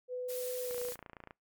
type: tone with pitch glide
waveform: sine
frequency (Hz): 499.8 to 490.1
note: B4 to B4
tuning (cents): +21 to -13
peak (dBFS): -35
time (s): 0.08-0.94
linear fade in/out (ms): 50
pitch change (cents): -34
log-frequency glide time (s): 0.63-0.74
type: noise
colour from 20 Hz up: blue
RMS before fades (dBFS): -43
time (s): 0.28-0.96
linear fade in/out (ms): 20
type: click train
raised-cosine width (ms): 0.5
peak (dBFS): -32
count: 18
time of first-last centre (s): 0.71-1.309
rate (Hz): 28.4
effects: noise-tail reverb RT60 0.2 s tail -26 dB re dry + MP3 96 kbps